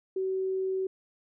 sine tone, 379.1 Hz, F#4, 42 cents sharp, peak -27 dBFS, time 0.16-0.87 s, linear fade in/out 5 ms, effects none

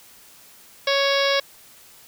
harmonic tone, 555 Hz, C#5, 2 cents sharp, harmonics 1 / 2 / 3 / 4 / 5 / 6 / 7 / 8 / 9 / 10, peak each -21 / -27 / -27 / -27 / -32 / -28 / -28 / -34 / -30 / -31 dBFS, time 0.87-1.4 s, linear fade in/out 5 ms, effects white hiss -49 dBFS RMS until 2.07 s

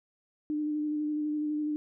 sine tone with vibrato, 300.8 Hz, D4, 42 cents sharp, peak -28 dBFS, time 0.5-1.76 s, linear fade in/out 0 ms, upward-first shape square, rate 12 Hz, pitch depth 14 cents each way, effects none

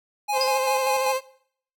square tone with tremolo, 830.6 Hz, G#5, in tune, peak -23 dBFS, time 0.28-1.13 s, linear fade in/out 20 ms, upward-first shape square, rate 5.1 Hz, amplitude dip 55%
30% pulse tone with vibrato, 523.3 Hz, C5, in tune, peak -20 dBFS, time 0.32-1.21 s, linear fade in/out 50 ms, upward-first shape sine, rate 13 Hz, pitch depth 26 cents each way
sine tone with exponential decay, 4952 Hz, D#8, 9 cents flat, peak -19 dBFS, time 0.41-0.58 s, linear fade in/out 1 ms, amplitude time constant 35 ms
effects noise-tail reverb RT60 0.6 s tail -20 dB re dry

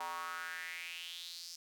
square tone with high-pass filter sweep, 85.3 Hz, F2, 40 cents flat, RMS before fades -44 dBFS, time 0-1.56 s, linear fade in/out 5 ms, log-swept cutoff 890 to 5400 Hz, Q 4.6, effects none

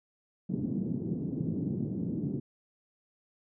pink band-pass noise, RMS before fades -33 dBFS, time 0.49-2.4 s, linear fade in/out 10 ms, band 140 to 300 Hz, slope 24 dB/octave, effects none

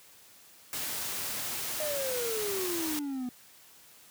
white noise, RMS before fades -35 dBFS, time 0.73-2.99 s, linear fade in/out 0 ms
triangle exponential sweep, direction down, 622 to 244.1 Hz, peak -30 dBFS, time 1.8-3.29 s, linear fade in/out 2 ms
effects white hiss -56 dBFS RMS until 4.1 s + high-pass 60 Hz 12 dB/octave

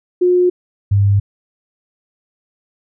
sine tone pair in turn, 359.3 / 100.22 Hz, F4 / G2, +49 / +39 cents, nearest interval octave + minor seventh, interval 2210 cents, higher first, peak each -9 dBFS, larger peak neither, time 0.21-0.5 / 0.91-1.2 s, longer neither, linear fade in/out 10 ms, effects none

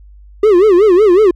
triangle tone with vibrato, 390 Hz, G4, 9 cents flat, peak -3 dBFS, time 0.43-1.31 s, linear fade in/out 5 ms, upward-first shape sine, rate 5.4 Hz, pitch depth 210 cents each way, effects added 50 Hz sine -36 dBFS peak until 1.35 s

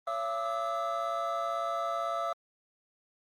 triangle tone cluster, 560 / 676 / 1186 / 1304 Hz, C#5 / E5 / D6 / E6, +18 / +43 / +17 / -19 cents, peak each -38 / -31 / -35 / -33 dBFS, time 0.07-2.33 s, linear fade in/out 5 ms, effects tanh soft clip ceiling -18 dBFS + Opus 24 kbps

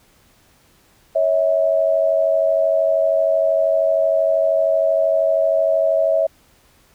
sine tone pair together, 554.4 / 647.3 Hz, C#5 / E5, 0 / -32 cents, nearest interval minor third, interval 268 cents, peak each -19 / -15 dBFS, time 1.15-6.27 s, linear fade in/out 10 ms, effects pink hiss -55 dBFS RMS until 6.94 s

